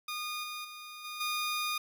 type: tone with level steps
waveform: 15% pulse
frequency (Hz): 1223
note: D#6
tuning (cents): -30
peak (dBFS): -29 / -32 / -38 / -33 / -25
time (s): 0.08-1.78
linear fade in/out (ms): 5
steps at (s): 0.43 / 0.64 / 1.04 / 1.2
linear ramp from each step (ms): 10
effects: none